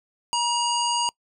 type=harmonic tone; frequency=952 Hz; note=A#5; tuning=36 cents sharp; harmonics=1 / 3 / 5 / 7 / 9; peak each=-23 / -28 / -30 / -31 / -33 dBFS; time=0.33-1.09 s; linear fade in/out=0 ms; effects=noise-tail reverb RT60 0.1 s tail -26 dB re dry